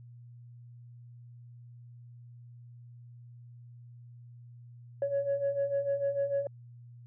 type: beating tone pair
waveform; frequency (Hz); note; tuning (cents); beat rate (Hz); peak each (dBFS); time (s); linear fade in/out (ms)
sine; 554.4 / 561.1; C#5 / C#5; 0 / +21; 6.7; -33 / -28; 5.02-6.47; 2
effects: tanh soft clip ceiling -23 dBFS + added 120 Hz sine -48 dBFS peak until 7.06 s